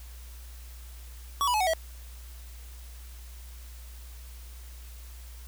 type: tone with pitch steps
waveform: square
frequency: 1128 / 982 / 854.9 / 744.2 / 647.9 Hz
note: C#6 / B5 / G#5 / F#5 / E5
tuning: +30 / -10 / +50 / +10 / -30 cents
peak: -24 dBFS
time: 1.41-1.735 s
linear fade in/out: 0 ms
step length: 65 ms
effects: added 60 Hz sine -42 dBFS peak until 5.47 s + white hiss -53 dBFS RMS until 5.47 s